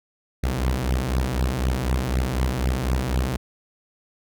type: beating tone pair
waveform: sawtooth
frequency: 61.74 / 65.74 Hz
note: B1 / C2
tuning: 0 / +9 cents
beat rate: 4 Hz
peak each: -20 dBFS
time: 0.43-3.37 s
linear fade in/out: 10 ms
effects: none